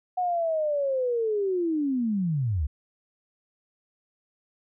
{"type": "linear sweep", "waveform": "sine", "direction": "down", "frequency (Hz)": [737, 63.8], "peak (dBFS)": -23, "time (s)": [0.17, 2.67], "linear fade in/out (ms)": 10, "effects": []}